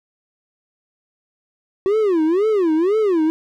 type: tone with vibrato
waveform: triangle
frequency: 370 Hz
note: F#4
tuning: in tune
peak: -12 dBFS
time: 1.86-3.3 s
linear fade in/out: 0 ms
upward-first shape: sine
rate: 2 Hz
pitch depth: 300 cents each way
effects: none